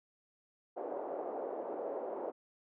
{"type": "band-pass noise", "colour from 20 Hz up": "white", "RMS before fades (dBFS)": -40, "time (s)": [0.76, 2.32], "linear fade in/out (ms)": 20, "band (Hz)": [360, 670], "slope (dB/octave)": 24, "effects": []}